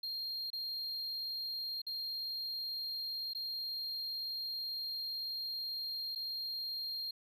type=tone with dropouts; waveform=triangle; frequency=4213 Hz; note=C8; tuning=11 cents sharp; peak=-36 dBFS; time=0.03-7.11 s; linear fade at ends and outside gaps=5 ms; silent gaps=0.503-0.53 / 1.818-1.866 / 3.335-3.348 / 6.15-6.157 s; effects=none